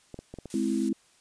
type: clicks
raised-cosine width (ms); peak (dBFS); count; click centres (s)
2; -26; 5; 0.143 / 0.19 / 0.34 / 0.387 / 0.457
type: noise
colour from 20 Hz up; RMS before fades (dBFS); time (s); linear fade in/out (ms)
blue; -42; 0.5-0.89; 2
type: chord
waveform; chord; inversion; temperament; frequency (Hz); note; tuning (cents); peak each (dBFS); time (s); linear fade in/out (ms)
sine; Ab augmented; none; equal with one note detuned; 211.5 / 261.6 / 329.6; Ab3 / C4 / E4; +32 / 0 / 0; -29; 0.54-0.93; 2
effects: white hiss -62 dBFS RMS until 1.2 s + resampled to 22050 Hz